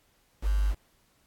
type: tone with quantisation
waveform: sine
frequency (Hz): 50.2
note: G1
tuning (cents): +42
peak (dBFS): -22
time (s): 0.42-0.75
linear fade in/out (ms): 50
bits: 7
effects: pink hiss -67 dBFS RMS until 1.26 s + AAC 64 kbps